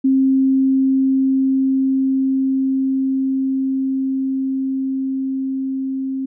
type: tone with level ramp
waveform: sine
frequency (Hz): 266.3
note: C4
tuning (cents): +31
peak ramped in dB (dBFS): -11 to -20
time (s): 0.04-6.26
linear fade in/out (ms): 10
effects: none